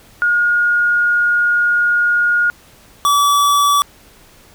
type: tone pair in turn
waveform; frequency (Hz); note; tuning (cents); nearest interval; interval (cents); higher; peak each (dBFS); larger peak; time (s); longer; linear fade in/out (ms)
sine / square; 1432 / 1148.9; F6 / D6; +43 / -38; major third; 381; first; -11; neither; 0.22-2.5 / 3.05-3.82; first; 0
effects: pink hiss -46 dBFS RMS until 4.54 s